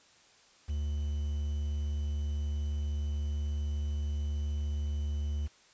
triangle tone with quantisation, 73.42 Hz, D2, in tune, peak -28 dBFS, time 0.68-5.48 s, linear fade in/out 20 ms, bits 9, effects white hiss -61 dBFS RMS until 5.73 s + resampled to 16000 Hz

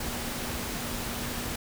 sine tone in noise, 238.6 Hz, A#3, 41 cents sharp, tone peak -40 dBFS, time 0-1.56 s, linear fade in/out 5 ms, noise pink, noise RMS -34 dBFS, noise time 0-1.56 s, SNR -9 dB, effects none

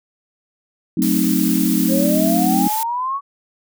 sine chord, F# diminished seventh, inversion none, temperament equal with one note detuned, 185 / 220.9 / 261.6 / 311.1 Hz, F#3 / A3 / C4 / Eb4, 0 / +7 / 0 / 0 cents, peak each -20 dBFS, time 0.97-2.68 s, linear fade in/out 5 ms
blue noise, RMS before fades -25 dBFS, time 1.02-2.83 s, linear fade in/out 0 ms
sine exponential sweep, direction up, 523.3 to 1135 Hz, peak -19 dBFS, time 1.88-3.21 s, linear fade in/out 50 ms
effects none

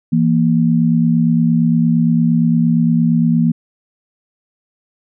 sine tone pair together, 165.82 / 234.5 Hz, E3 / A#3, +11 / +11 cents, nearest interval tritone, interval 600 cents, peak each -13 dBFS, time 0.12-3.52 s, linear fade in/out 10 ms, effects none

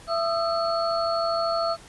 sine tone cluster, 670 / 1236 / 1329 / 4404 Hz, E5 / D#6 / E6 / C#8, +28 / -12 / +14 / -12 cents, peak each -24 / -31 / -29 / -33 dBFS, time 0.07-1.77 s, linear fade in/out 50 ms, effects pink hiss -48 dBFS RMS until 1.88 s + resampled to 24000 Hz

